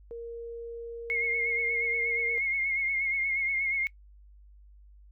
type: tone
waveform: sine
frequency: 466.2 Hz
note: A#4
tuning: in tune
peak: -36 dBFS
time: 0.11-2.38 s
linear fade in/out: 0 ms
type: tone with vibrato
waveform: sine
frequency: 2158 Hz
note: C#7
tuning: 47 cents flat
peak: -26 dBFS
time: 1.1-3.87 s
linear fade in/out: 0 ms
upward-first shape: sine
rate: 8.4 Hz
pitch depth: 44 cents each way
effects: noise-tail reverb RT60 0.1 s tail -22 dB re dry + added 50 Hz sine -51 dBFS peak until 5.11 s